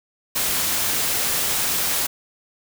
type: noise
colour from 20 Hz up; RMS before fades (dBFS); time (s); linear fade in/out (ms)
white; -22; 0.35-2.07; 10
effects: none